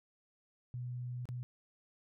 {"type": "tone with dropouts", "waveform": "sine", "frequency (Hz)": 123.47, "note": "B2", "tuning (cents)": 0, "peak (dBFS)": -38, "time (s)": [0.74, 1.43], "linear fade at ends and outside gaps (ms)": 0, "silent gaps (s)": [1.255, 1.289], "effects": []}